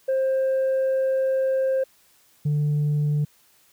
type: tone pair in turn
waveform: sine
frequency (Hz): 529 / 148.1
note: C5 / D3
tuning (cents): +19 / +15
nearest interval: octave + minor seventh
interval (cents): 2204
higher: first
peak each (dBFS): -17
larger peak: neither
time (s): 0.08-1.84 / 2.45-3.25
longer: first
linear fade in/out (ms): 10
effects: tanh soft clip ceiling -18 dBFS + white hiss -59 dBFS RMS until 3.72 s